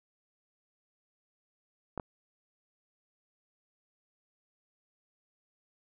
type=clicks; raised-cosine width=1 ms; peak=-22 dBFS; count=2; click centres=1.977 / 1.998 s; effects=none